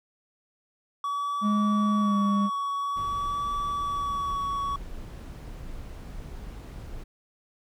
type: tone with vibrato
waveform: triangle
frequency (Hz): 1136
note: C#6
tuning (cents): +42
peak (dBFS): -25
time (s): 1.04-4.76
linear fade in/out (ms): 2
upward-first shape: sine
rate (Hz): 0.49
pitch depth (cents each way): 20
type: tone with pitch glide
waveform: triangle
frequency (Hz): 208.6 to 201.8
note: G#3 to G#3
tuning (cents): +8 to -49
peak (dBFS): -20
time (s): 1.41-2.5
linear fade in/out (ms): 50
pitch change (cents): -57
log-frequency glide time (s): 2-2.16
type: noise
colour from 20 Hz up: brown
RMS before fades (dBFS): -39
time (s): 2.96-7.04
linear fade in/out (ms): 10
effects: none

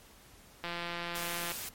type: click train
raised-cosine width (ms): 0.3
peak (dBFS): -21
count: 152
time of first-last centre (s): 0.64-1.518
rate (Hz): 172
type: noise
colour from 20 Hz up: white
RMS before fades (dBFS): -40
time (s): 1.15-1.69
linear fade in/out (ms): 5
effects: pink hiss -57 dBFS RMS until 1.74 s + MP3 64 kbps

